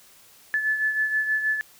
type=beating tone pair; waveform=sine; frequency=1732 / 1738.3 Hz; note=A6 / A6; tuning=-28 / -21 cents; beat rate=6.3 Hz; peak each=-22 / -30 dBFS; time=0.54-1.61 s; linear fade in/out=0 ms; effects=white hiss -53 dBFS RMS until 1.79 s